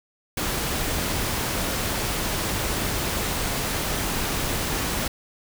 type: noise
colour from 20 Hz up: pink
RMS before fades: -26 dBFS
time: 0.37-5.08 s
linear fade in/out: 5 ms
effects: none